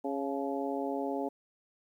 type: harmonic tone with a mistuned harmonic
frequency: 138.2 Hz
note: C#3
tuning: 5 cents flat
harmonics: 2 / 3 / 4 / 5 / 6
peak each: -35 / -37 / -38 / -39 / -40 dBFS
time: 0.04-1.29 s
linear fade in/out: 10 ms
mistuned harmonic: 6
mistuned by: +52 cents
effects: 11-bit